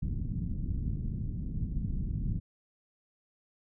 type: low-pass noise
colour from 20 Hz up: pink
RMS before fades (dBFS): -33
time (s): 0.02-2.4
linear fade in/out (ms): 10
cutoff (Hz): 210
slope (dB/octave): 24
effects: none